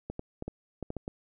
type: clicks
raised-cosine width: 2 ms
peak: -22 dBFS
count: 8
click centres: 0.1 / 0.194 / 0.424 / 0.48 / 0.827 / 0.904 / 0.967 / 1.079 s
effects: none